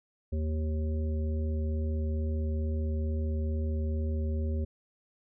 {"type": "harmonic tone with a mistuned harmonic", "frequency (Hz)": 77.78, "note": "D#2", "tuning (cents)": 0, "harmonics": [1, 3, 5, 7], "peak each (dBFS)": [-28, -38, -42, -45], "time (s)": [0.32, 4.65], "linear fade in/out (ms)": 10, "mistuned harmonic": 3, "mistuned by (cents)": -17, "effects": []}